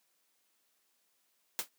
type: noise with exponential decay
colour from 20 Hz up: white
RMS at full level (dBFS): -30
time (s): 1.59-1.69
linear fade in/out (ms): 0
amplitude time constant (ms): 20
effects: white hiss -75 dBFS RMS until 1.78 s + high-pass 200 Hz 12 dB/octave